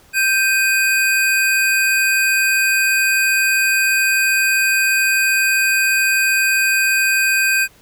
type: tone pair together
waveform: square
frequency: 1568 / 2493 Hz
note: G6 / D#7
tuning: 0 / +3 cents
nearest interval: minor sixth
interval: 803 cents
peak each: -17 / -17 dBFS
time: 0.13-7.68 s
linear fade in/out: 50 ms
effects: pink hiss -50 dBFS RMS until 7.81 s